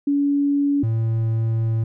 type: tone pair in turn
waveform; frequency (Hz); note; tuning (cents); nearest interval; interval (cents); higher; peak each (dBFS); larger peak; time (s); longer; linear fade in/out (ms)
sine / triangle; 284.2 / 112.78; C#4 / A2; +43 / +43; octave + major third; 1600; first; -16; neither; 0.07-0.83 / 0.83-1.84; second; 5
effects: none